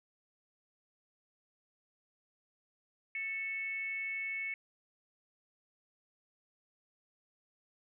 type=tone with frequency modulation; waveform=sine; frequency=2208 Hz; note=C#7; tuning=7 cents flat; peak=-35 dBFS; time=3.15-4.54 s; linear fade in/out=2 ms; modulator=432 Hz; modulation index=0.39; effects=none